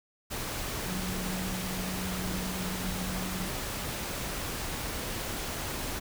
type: tone in noise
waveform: sine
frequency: 185 Hz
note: F#3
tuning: in tune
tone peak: -35 dBFS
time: 0.87-3.48 s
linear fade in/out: 20 ms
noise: pink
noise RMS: -35 dBFS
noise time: 0.3-6 s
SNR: -3 dB
effects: none